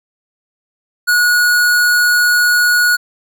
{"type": "tone", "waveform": "square", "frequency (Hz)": 1455, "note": "F#6", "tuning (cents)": -29, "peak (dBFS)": -10, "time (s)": [1.07, 2.97], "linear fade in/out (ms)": 20, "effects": []}